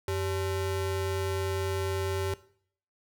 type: ring-modulated tone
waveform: square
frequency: 240 Hz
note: B3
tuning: 49 cents flat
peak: -26 dBFS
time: 0.08-2.34 s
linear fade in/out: 2 ms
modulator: 149 Hz
effects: noise-tail reverb RT60 0.6 s tail -18 dB re dry

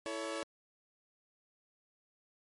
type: chord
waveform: sawtooth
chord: A major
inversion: second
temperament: equal with one note detuned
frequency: 329.6 / 440 / 562.1 Hz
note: E4 / A4 / C#5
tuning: 0 / 0 / +24 cents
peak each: -38 / -40 / -36 dBFS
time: 0.06-0.43 s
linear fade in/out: 0 ms
effects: MP3 48 kbps

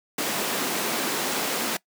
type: high-pass noise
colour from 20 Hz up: pink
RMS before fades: -27 dBFS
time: 0.18-1.77 s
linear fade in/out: 5 ms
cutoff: 210 Hz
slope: 24 dB/octave
effects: noise-tail reverb RT60 0.1 s tail -21 dB re dry

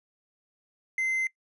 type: tone with hard clipping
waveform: triangle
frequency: 2070 Hz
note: C7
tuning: 19 cents flat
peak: -26 dBFS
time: 0.98-1.27 s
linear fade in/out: 2 ms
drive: 5 dB
effects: noise-tail reverb RT60 0.1 s tail -21 dB re dry + resampled to 24000 Hz

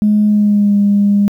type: tone with pitch glide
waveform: sine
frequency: 210 to 202.8 Hz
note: G#3 to G#3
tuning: +19 to -41 cents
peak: -7 dBFS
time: 0.02-1.28 s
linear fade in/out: 0 ms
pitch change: -60 cents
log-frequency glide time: 0.28-0.77 s
effects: tanh soft clip ceiling -3 dBFS + 8-bit

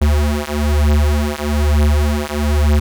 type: beating tone pair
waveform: square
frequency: 73.42 / 74.52 Hz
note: D2 / D2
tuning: 0 / +26 cents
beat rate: 1.1 Hz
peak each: -16 dBFS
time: 0.01-2.8 s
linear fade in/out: 10 ms
effects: none

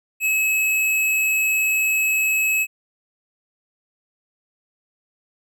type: tone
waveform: square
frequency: 2577 Hz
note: E7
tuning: 40 cents flat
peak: -18 dBFS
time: 0.2-2.67 s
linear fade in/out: 50 ms
effects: none

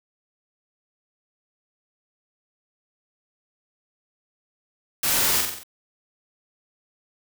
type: noise with echo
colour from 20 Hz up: white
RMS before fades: -23 dBFS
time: 5.03-5.41 s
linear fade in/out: 5 ms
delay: 45 ms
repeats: 5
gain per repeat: -4 dB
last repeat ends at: 5.635 s
effects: none

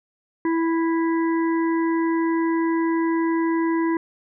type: harmonic tone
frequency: 329.6 Hz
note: E4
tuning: in tune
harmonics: 1 / 3 / 5 / 6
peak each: -19 / -28 / -36 / -35 dBFS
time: 0.45-3.97 s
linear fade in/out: 2 ms
effects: none

